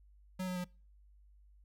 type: tone with pitch steps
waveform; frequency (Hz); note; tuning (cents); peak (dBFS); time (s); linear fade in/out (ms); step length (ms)
square; 185.2 / 182.33 / 179.51; F#3 / F#3 / F3; +2 / -25 / +48; -36; 0.39-0.645; 10; 85
effects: noise-tail reverb RT60 0.4 s tail -26 dB re dry + added 50 Hz sine -59 dBFS peak until 1.64 s